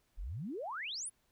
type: exponential sweep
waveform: sine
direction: up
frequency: 34.65 to 11020 Hz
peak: -38 dBFS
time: 0.17-1.1 s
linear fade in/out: 20 ms
effects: pink hiss -75 dBFS RMS until 1.31 s